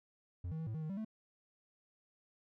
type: tone with pitch steps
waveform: triangle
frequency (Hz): 88.4 / 159.3 / 161.4 / 109.9 / 158.2 / 155.6 / 194.5 / 218.7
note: F2 / D#3 / E3 / A2 / D#3 / D#3 / G3 / A3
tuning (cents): +22 / +41 / -36 / -2 / +29 / 0 / -13 / -10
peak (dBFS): -36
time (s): 0.44-1.048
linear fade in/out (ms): 5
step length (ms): 76
effects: none